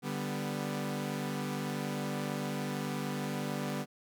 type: chord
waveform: sawtooth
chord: G major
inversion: second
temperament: equal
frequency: 146.83 / 196 / 246.9 Hz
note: D3 / G3 / B3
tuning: 0 / 0 / 0 cents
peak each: -34 dBFS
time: 0.02-3.86 s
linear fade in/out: 50 ms
effects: none